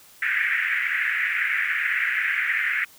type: band-pass noise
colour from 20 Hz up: white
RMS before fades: -24 dBFS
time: 0.22-2.85 s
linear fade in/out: 5 ms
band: 1600 to 2200 Hz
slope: 48 dB/octave
effects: white hiss -51 dBFS RMS until 2.98 s